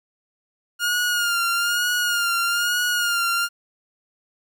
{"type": "tone with vibrato", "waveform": "sawtooth", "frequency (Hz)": 1418, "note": "F6", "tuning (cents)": 26, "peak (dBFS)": -16, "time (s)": [0.79, 3.49], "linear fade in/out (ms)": 50, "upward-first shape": "sine", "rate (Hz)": 1.1, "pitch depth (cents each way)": 45, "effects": []}